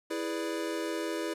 square chord, E dominant seventh, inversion none, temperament equal, 329.6 / 415.3 / 493.9 / 587.3 Hz, E4 / G#4 / B4 / D5, 0 / 0 / 0 / 0 cents, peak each -35 / -39 / -40 / -40 dBFS, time 0.1-1.34 s, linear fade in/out 10 ms, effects low-pass 12000 Hz 12 dB/octave

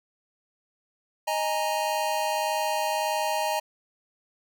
square chord, D# suspended fourth, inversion none, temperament equal, 622.3 / 830.6 / 932.3 Hz, D#5 / G#5 / A#5, 0 / 0 / 0 cents, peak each -30 dBFS, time 1.27-3.6 s, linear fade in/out 10 ms, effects none

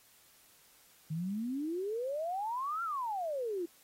sine exponential two-way sweep, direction up then down, 151.3 to 1396.9 to 329.2 Hz, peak -33 dBFS, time 1.1-3.66 s, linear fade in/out 10 ms, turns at 2.83 s, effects white hiss -63 dBFS RMS until 3.83 s + AAC 48 kbps

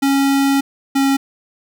square tone pair in turn, 275.6 / 273.4 Hz, C#4 / C#4, -10 / -24 cents, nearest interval unison, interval 14 cents, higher first, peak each -13 dBFS, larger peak neither, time 0.02-0.61 / 0.95-1.17 s, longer first, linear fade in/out 10 ms, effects none

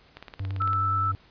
click train, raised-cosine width 0.3 ms, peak -24 dBFS, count 11, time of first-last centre 0.17-0.732 s, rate 17.8 Hz
triangle tone with vibrato, 96.5 Hz, G2, 27 cents flat, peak -26 dBFS, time 0.4-1.15 s, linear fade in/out 0 ms, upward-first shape square, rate 9.6 Hz, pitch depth 20 cents each way
sine tone, 1318.5 Hz, E6, in tune, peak -23 dBFS, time 0.6-1.12 s, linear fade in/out 10 ms
effects pink hiss -57 dBFS RMS until 1.3 s + resampled to 11025 Hz

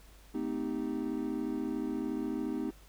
triangle chord, A half-diminished seventh, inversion none, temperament equal with one note detuned, 220 / 257.1 / 311.1 / 392 Hz, A3 / C4 / Eb4 / G4, 0 / -30 / 0 / 0 cents, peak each -38 / -34 / -34 / -39 dBFS, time 0.34-2.71 s, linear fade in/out 10 ms, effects added 50 Hz sine -55 dBFS peak until 2.88 s + pink hiss -60 dBFS RMS until 2.88 s

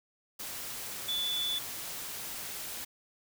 sine tone in noise, 3468 Hz, A7, 26 cents flat, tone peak -30 dBFS, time 1.08-1.59 s, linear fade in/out 10 ms, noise white, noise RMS -40 dBFS, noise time 0.39-2.85 s, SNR +7 dB, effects none

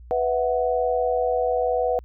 sine chord, B suspended fourth, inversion none, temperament equal, 493.9 / 659.3 / 740 Hz, B4 / E5 / F#5, 0 / 0 / 0 cents, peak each -22 / -26 / -25 dBFS, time 0.11-1.99 s, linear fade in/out 0 ms, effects added 60 Hz sine -41 dBFS peak until 2.04 s

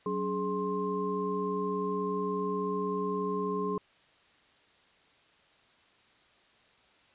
sine tone cluster, 186.9 / 283.4 / 418.6 / 1056 Hz, F#3 / C#4 / G#4 / C6, +18 / +38 / +14 / +16 cents, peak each -35 / -39 / -32 / -35 dBFS, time 0.06-3.78 s, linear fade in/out 2 ms, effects white hiss -63 dBFS RMS until 7.14 s + resampled to 8000 Hz

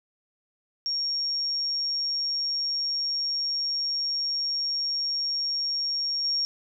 sine tone with level steps, 5550 Hz, F8, 12 cents flat, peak -25 / -23 dBFS, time 0.86-6.45 s, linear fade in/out 0 ms, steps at 6.24 s, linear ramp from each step 10 ms, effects none

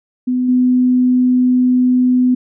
sine tone with level steps, 251.3 Hz, B3, 30 cents sharp, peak -13 / -9 dBFS, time 0.27-2.35 s, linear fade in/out 10 ms, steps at 0.48 s, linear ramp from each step 10 ms, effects none

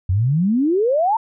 sine exponential sweep, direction up, 86.2 to 932.3 Hz, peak -14 dBFS, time 0.09-1.17 s, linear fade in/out 5 ms, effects none

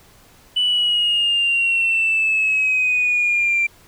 sine exponential sweep, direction down, 2982 to 2356 Hz, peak -14 dBFS, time 0.56-3.67 s, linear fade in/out 10 ms, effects tanh soft clip ceiling -11 dBFS + pink hiss -50 dBFS RMS until 3.87 s

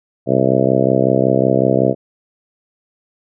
harmonic tone, 65.4 Hz, C2, in tune, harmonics 2 / 3 / 4 / 5 / 6 / 7 / 8 / 9 / 10, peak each -20 / -20 / -20 / -20 / -20 / -20 / -20 / -20 / -20 dBFS, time 0.26-1.95 s, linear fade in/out 50 ms, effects none

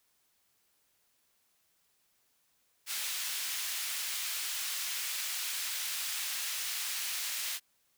pink high-pass noise, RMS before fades -36 dBFS, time 2.86-7.6 s, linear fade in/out 50 ms, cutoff 2400 Hz, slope 12 dB/octave, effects white hiss -73 dBFS RMS until 7.97 s

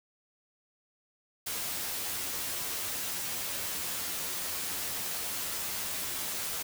white noise with comb filter, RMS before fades -35 dBFS, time 1.46-6.63 s, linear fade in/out 10 ms, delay 11 ms, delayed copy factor +0.6, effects none

